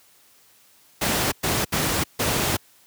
pink noise bursts at uneven times, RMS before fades -22 dBFS, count 4, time 1.01-1.32 / 1.43-1.65 / 1.72-2.04 / 2.19-2.57 s, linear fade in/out 10 ms, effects white hiss -56 dBFS RMS until 2.86 s + high-pass 80 Hz 12 dB/octave

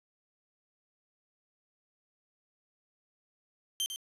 sawtooth tone with echo, 3131 Hz, G7, 3 cents flat, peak -26 dBFS, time 3.8-3.86 s, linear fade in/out 0 ms, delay 100 ms, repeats 1, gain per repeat -8 dB, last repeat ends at 3.96 s, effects resampled to 32000 Hz + 9-bit

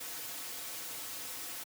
white noise with comb filter, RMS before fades -42 dBFS, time 0-1.64 s, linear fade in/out 10 ms, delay 5 ms, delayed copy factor -0.85, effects high-pass 150 Hz 12 dB/octave

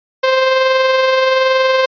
sawtooth tone with amplitude modulation, 523.3 Hz, C5, in tune, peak -5 dBFS, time 0.23-1.86 s, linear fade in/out 10 ms, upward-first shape sine, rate 21.2 Hz, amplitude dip 30%, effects resampled to 11025 Hz

